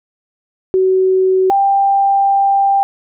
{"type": "tone pair in turn", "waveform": "sine", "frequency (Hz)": [376, 790.8], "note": ["F#4", "G5"], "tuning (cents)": [28, 15], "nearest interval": "octave + minor second", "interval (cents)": 1287, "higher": "second", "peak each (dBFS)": -9, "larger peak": "neither", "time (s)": [[0.74, 1.5], [1.5, 2.83]], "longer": "second", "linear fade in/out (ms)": 0, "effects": []}